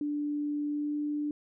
sine tone with pitch glide, 293.7 to 295.6 Hz, D4 to D4, 0 to +11 cents, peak -29 dBFS, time 0.01-1.31 s, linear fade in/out 2 ms, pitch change +11 cents, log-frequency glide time 0.68-0.95 s, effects none

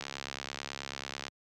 click train, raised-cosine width 0.2 ms, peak -19 dBFS, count 89, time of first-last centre 0.01-1.282 s, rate 69.2 Hz, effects high-pass 100 Hz 12 dB/octave

